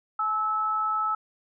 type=tone pair together; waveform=sine; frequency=854 / 1303 Hz; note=G#5 / E6; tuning=+48 / -20 cents; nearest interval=perfect fifth; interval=732 cents; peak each=-32 / -24 dBFS; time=0.19-1.15 s; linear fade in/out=5 ms; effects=none